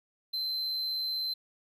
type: tone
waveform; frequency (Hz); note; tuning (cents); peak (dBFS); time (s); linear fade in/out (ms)
triangle; 4088; C8; -41; -29; 0.33-1.34; 10
effects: none